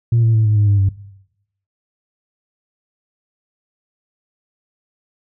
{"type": "tone with pitch steps", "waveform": "sine", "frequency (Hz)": [116.54, 113.22, 110, 106.87, 103.83, 100.87, 98], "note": ["A#2", "A2", "A2", "A2", "G#2", "G2", "G2"], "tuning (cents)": [0, 50, 0, -50, 0, 50, 0], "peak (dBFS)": -9, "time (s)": [0.12, 0.89], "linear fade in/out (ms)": 5, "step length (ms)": 110, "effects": ["noise-tail reverb RT60 0.8 s tail -18 dB re dry", "tanh soft clip ceiling -8 dBFS"]}